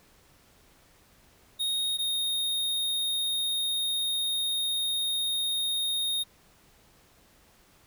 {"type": "tone pair in turn", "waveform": "square", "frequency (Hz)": [3729, 3708], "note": ["A#7", "A#7"], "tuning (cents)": [0, -10], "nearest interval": "unison", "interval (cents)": 10, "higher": "first", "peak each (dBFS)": -27, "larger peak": "neither", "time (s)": [[1.59, 1.98], [1.98, 6.24]], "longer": "second", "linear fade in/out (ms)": 20, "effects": ["pink hiss -60 dBFS RMS until 7.86 s"]}